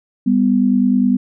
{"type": "tone pair together", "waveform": "sine", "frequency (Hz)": [199.14, 248.9], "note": ["G3", "B3"], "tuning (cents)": [28, 14], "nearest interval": "major third", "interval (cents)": 386, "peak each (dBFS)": [-15, -13], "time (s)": [0.26, 1.17], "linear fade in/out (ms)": 10, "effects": []}